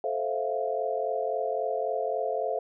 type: chord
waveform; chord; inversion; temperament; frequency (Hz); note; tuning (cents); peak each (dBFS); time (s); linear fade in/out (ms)
sine; F major seventh; first; just; 436.5 / 523.8 / 654.8 / 698.5; A4 / C5 / E5 / F5; -14 / +2 / -12 / 0; -32; 0.04-2.59; 2
effects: none